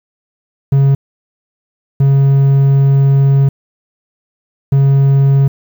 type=tone bursts at uneven times; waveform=triangle; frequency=137.7 Hz; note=C#3; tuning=11 cents flat; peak=-4 dBFS; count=3; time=0.72-0.95 / 2-3.49 / 4.72-5.48 s; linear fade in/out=5 ms; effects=7-bit